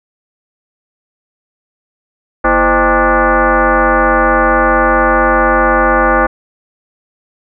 sine tone with frequency modulation, 331.8 Hz, E4, 11 cents sharp, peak -7 dBFS, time 2.44-6.27 s, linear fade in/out 10 ms, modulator 284 Hz, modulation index 4.6, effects none

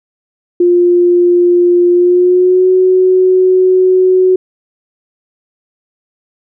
sine tone with pitch glide, 351.9 to 370.9 Hz, F4 to F#4, +13 to +4 cents, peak -5 dBFS, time 0.6-4.36 s, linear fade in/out 5 ms, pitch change +91 cents, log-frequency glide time 1.92-2.69 s, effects none

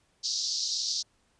pink band-pass noise, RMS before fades -31 dBFS, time 0.23-1.03 s, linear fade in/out 20 ms, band 4200 to 6000 Hz, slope 48 dB/octave, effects pink hiss -69 dBFS RMS until 1.39 s + resampled to 22050 Hz

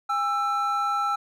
triangle tone pair together, 813 / 1329.5 Hz, G#5 / E6, -37 / +14 cents, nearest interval major sixth, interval 851 cents, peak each -26 / -22 dBFS, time 0.09-1.16 s, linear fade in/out 10 ms, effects none

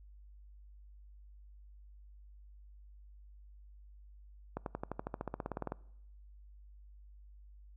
accelerating click train, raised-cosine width 1 ms, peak -23 dBFS, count 18, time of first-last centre 4.57-5.721 s, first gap 92 ms, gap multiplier 0.96, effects noise-tail reverb RT60 0.8 s tail -23 dB re dry + added 50 Hz sine -53 dBFS peak until 7.76 s

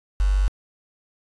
sine tone with quantisation, 48.39 Hz, G1, 22 cents flat, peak -16 dBFS, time 0.2-0.48 s, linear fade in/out 0 ms, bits 6, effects resampled to 22050 Hz

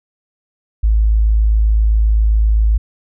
sine tone, 53.8 Hz, A1, 38 cents flat, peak -9 dBFS, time 0.83-2.78 s, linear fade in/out 10 ms, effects none

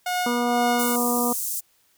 sawtooth tone with tremolo, 723 Hz, F#5, 40 cents flat, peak -18 dBFS, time 0.06-0.96 s, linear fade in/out 5 ms, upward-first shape triangle, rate 1.9 Hz, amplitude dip 55%
harmonic tone, 241.6 Hz, B3, 38 cents flat, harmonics 1 / 2 / 3 / 4 / 5, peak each -24 / -27 / -29 / -30 / -31 dBFS, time 0.26-1.33 s, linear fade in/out 5 ms
pink high-pass noise, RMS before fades -28 dBFS, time 0.78-1.61 s, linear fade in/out 20 ms, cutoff 7300 Hz, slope 24 dB/octave
effects white hiss -63 dBFS RMS until 1.97 s

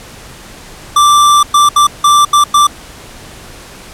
square tone bursts at uneven times, 1174.7 Hz, D6, in tune, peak -5 dBFS, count 6, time 0.96-1.43 / 1.54-1.69 / 1.76-1.87 / 2.04-2.25 / 2.33-2.44 / 2.54-2.67 s, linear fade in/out 5 ms, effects pink hiss -33 dBFS RMS until 3.93 s + low-pass 11000 Hz 12 dB/octave

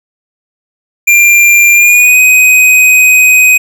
square tone with pitch glide, 2383 to 2509 Hz, D7 to D#7, +25 to +14 cents, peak -3 dBFS, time 1.07-3.58 s, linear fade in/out 10 ms, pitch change +89 cents, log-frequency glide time 1.73-2.19 s, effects none

